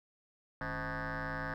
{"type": "tone with frequency modulation", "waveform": "sine", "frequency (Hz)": 880, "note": "A5", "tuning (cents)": 0, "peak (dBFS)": -33, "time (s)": [0.61, 1.54], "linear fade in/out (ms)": 2, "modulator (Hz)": 121, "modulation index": 7.5, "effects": ["tanh soft clip ceiling -34 dBFS", "12-bit"]}